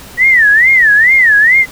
sine tone with vibrato, 1882 Hz, A#6, 16 cents sharp, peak -4 dBFS, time 0.17-1.66 s, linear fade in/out 50 ms, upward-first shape sine, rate 2.3 Hz, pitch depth 220 cents each way, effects pink hiss -33 dBFS RMS until 1.71 s

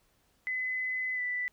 sine tone with pitch glide, 2021 to 1981.7 Hz, B6 to B6, +39 to +5 cents, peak -30 dBFS, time 0.47-1.48 s, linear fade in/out 0 ms, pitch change -34 cents, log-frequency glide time 1.14-1.21 s, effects pink hiss -70 dBFS RMS until 1.52 s

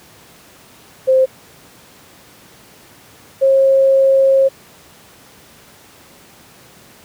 sine tone pair in turn, 523 / 538.6 Hz, C5 / C#5, -1 / -50 cents, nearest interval minor second, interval 51 cents, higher second, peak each -8 dBFS, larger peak neither, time 1.07-1.26 / 3.41-4.49 s, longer second, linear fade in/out 20 ms, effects pink hiss -44 dBFS RMS until 7.04 s + high-pass 100 Hz 12 dB/octave

